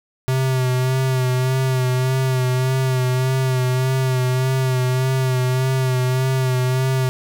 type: tone with vibrato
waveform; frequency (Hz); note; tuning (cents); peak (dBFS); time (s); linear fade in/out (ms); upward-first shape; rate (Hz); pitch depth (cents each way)
square; 129.3; C3; -20; -17; 0.28-7.09; 0; sine; 1.7; 34
effects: none